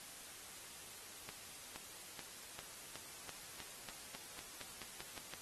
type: accelerating click train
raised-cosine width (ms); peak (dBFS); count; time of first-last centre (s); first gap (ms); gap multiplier
0.2; -28; 15; 1.29-5.337; 470; 0.92
effects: white hiss -53 dBFS RMS until 5.41 s + AAC 32 kbps